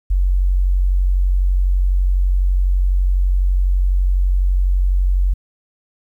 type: tone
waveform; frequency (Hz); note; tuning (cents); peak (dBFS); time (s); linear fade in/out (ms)
sine; 46; F#1; -9; -12; 0.1-5.34; 10
effects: 9-bit

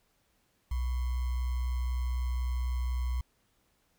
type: tone with sample-and-hold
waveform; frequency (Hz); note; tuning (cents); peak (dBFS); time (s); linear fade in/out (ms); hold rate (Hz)
sine; 62; B1; +7; -28; 0.71-3.21; 5; 1050
effects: pink hiss -72 dBFS RMS until 3.98 s

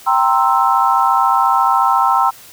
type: chord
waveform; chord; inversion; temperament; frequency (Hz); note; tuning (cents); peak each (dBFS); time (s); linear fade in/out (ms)
sine; C dominant seventh; second; equal; 784 / 932.3 / 1046.5 / 1318.5; G5 / Bb5 / C6 / E6; 0 / 0 / 0 / 0; -16; 0.06-2.31; 20
effects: white hiss -40 dBFS RMS until 2.52 s

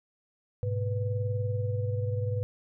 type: tone cluster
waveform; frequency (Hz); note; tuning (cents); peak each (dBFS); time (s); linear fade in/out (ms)
sine; 104.1 / 124.7 / 495.2; G#2 / B2 / B4; +5 / +17 / +5; -28 / -36 / -35; 0.63-2.43; 0
effects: none

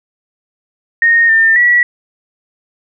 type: tone with pitch steps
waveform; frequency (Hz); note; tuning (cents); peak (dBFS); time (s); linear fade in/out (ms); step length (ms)
sine; 1852 / 1801 / 1937; A#6 / A6 / B6; -12 / +40 / -34; -6; 1.02-1.83; 2; 270
effects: none

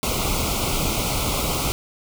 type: band-stop noise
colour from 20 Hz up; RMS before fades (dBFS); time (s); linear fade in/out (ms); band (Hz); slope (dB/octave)
pink; -23; 0.03-1.72; 0; 1400 to 2100; 96
effects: none

